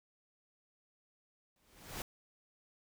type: noise with exponential growth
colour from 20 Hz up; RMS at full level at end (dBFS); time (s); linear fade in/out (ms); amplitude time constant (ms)
pink; -39; 1.56-2.02; 1; 100
effects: none